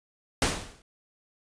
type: noise with exponential decay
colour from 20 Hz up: pink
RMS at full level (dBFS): -20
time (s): 0.42-0.82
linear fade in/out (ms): 2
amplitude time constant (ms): 85
effects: resampled to 22050 Hz